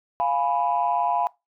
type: chord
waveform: sine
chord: F diminished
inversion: none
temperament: equal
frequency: 698.5 / 830.6 / 987.8 Hz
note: F5 / Ab5 / Cb6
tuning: 0 / 0 / 0 cents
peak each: -24 dBFS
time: 0.2-1.27 s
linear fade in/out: 0 ms
effects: noise-tail reverb RT60 0.2 s tail -20 dB re dry + tanh soft clip ceiling -12 dBFS